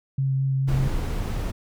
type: tone with vibrato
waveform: sine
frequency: 134.6 Hz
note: C3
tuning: 49 cents sharp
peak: -20 dBFS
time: 0.18-0.88 s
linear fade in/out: 5 ms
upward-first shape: sine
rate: 4.6 Hz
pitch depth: 11 cents each way
type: noise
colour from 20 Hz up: brown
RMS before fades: -26 dBFS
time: 0.67-1.52 s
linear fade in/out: 20 ms
effects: none